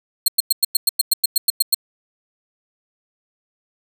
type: tone bursts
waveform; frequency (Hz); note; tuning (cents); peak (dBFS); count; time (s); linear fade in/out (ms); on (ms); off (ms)
15% pulse; 4248; C8; +25; -5; 13; 0.26-1.746; 5; 22; 100
effects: none